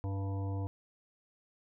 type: harmonic tone with a mistuned harmonic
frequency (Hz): 97.6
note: G2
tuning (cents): -7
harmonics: 1 / 3 / 5 / 7 / 9 / 10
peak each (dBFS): -33 / -43 / -47 / -50 / -52 / -53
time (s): 0.04-0.67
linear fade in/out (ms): 0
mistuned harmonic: 7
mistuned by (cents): +16
effects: none